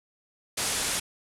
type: low-pass noise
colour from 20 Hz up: white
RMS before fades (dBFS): -29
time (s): 0.57-1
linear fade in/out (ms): 10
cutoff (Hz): 11000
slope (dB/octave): 48
effects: none